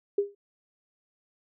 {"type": "tone with exponential decay", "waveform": "sine", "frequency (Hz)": 403.9, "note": "G#4", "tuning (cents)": -48, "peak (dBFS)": -18, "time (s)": [0.18, 0.35], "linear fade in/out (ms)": 5, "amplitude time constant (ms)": 35, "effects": []}